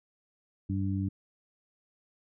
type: harmonic tone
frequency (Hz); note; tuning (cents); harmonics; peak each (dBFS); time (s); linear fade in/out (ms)
96.9; G2; -20; 1 / 2 / 3; -30 / -33 / -35; 0.69-1.09; 10
effects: none